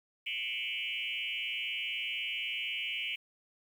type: tone with frequency modulation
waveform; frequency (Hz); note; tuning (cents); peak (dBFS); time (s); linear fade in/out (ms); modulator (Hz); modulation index
sine; 2637; E7; 0; -33; 0.26-3.16; 10; 118; 3.8
effects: 10-bit